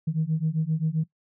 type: beating tone pair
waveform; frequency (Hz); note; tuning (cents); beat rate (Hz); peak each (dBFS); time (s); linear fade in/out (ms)
sine; 154.6 / 162.2; D#3 / E3; -11 / -28; 7.6; -25; 0.07-1.04; 10
effects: noise-tail reverb RT60 0.1 s tail -19 dB re dry + tanh soft clip ceiling -16 dBFS